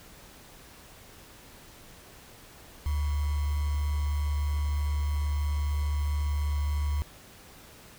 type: tone with sample-and-hold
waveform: sine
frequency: 73.42 Hz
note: D2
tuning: in tune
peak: -25 dBFS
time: 2.86-7.02 s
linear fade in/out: 0 ms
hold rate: 1050 Hz
effects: pink hiss -51 dBFS RMS until 7.98 s